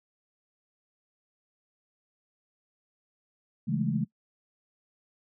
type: chord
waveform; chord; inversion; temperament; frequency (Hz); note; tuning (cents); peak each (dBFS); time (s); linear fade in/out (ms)
sine; A major seventh; first; just; 137.5 / 165 / 206.2 / 220; C#3 / E3 / G#3 / A3; -14 / +2 / -12 / 0; -31; 3.67-4.05; 20
effects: noise-tail reverb RT60 0.1 s tail -23 dB re dry